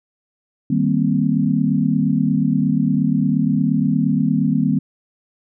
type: chord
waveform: sine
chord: C minor seventh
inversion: first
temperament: equal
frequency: 155.56 / 196 / 233.1 / 261.6 Hz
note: Eb3 / G3 / Bb3 / C4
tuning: 0 / 0 / 0 / 0 cents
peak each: -20 dBFS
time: 0.7-4.79 s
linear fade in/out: 5 ms
effects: none